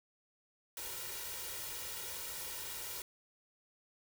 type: noise with comb filter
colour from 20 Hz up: white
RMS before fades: -43 dBFS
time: 0.77-3.02 s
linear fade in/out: 2 ms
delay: 2.1 ms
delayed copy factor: +0.7
effects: none